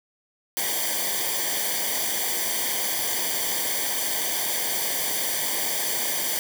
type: noise with comb filter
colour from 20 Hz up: white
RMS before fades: -26 dBFS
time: 0.57-6.39 s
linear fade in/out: 0 ms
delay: 0.75 ms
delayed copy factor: -0.85
effects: none